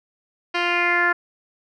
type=tone with low-pass filter sweep; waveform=10% pulse; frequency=349.2 Hz; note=F4; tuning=in tune; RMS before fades=-20 dBFS; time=0.54-1.13 s; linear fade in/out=10 ms; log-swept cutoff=3400 to 1600 Hz; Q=4.4; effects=none